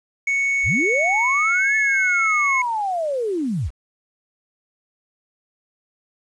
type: tone with pitch glide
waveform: triangle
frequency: 2217 to 2186 Hz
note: C#7 to C#7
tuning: 0 to -25 cents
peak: -16 dBFS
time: 0.27-2.62 s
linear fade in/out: 5 ms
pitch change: -25 cents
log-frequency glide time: 1.12-1.84 s
type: linear two-way sweep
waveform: sine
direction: up then down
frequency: 34.43 to 1756 to 40.52 Hz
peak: -20 dBFS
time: 0.63-3.71 s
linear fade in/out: 50 ms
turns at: 1.76 s
effects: resampled to 22050 Hz + 8-bit